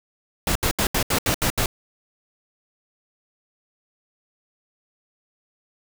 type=noise bursts; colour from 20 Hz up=pink; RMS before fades=-21 dBFS; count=8; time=0.47-1.66 s; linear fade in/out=2 ms; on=84 ms; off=74 ms; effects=none